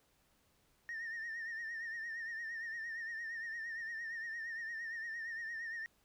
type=tone with vibrato; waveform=sine; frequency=1828 Hz; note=A#6; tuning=34 cents flat; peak=-38 dBFS; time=0.89-5.86 s; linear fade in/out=0 ms; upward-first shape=sine; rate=8.7 Hz; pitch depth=57 cents each way; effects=tanh soft clip ceiling -38 dBFS + pink hiss -73 dBFS RMS until 6.04 s